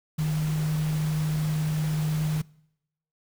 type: tone in noise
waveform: sine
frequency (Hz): 154.5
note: D#3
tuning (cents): -12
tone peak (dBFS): -23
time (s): 0.18-2.42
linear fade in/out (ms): 10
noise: pink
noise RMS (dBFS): -39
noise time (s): 0.18-2.42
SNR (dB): +13
effects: noise-tail reverb RT60 0.8 s tail -24 dB re dry